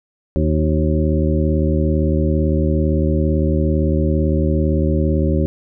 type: harmonic tone with a mistuned harmonic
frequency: 77.78 Hz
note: D#2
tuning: in tune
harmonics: 1 / 2 / 3 / 4 / 5 / 7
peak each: -17 / -20 / -22 / -23 / -24 / -25 dBFS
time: 0.36-5.46 s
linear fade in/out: 0 ms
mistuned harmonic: 5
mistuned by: -25 cents
effects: none